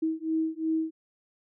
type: beating tone pair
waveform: sine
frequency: 318.7 / 321.5 Hz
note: D#4 / E4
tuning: +42 / -43 cents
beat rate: 2.8 Hz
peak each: -29 dBFS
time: 0.02-0.91 s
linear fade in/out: 10 ms
effects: none